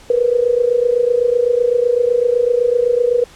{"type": "tone with amplitude modulation", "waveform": "sine", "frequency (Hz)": 483.9, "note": "B4", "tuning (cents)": -35, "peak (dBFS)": -8, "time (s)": [0.1, 3.24], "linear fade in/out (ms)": 2, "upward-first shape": "sine", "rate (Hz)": 27.9, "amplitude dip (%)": 80, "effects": ["pink hiss -43 dBFS RMS until 3.35 s", "low-pass 9000 Hz 12 dB/octave"]}